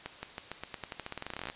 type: accelerating click train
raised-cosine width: 0.3 ms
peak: -21 dBFS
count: 24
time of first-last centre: 0.06-1.5 s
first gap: 170 ms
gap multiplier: 0.89
effects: white hiss -50 dBFS RMS until 1.55 s + resampled to 8000 Hz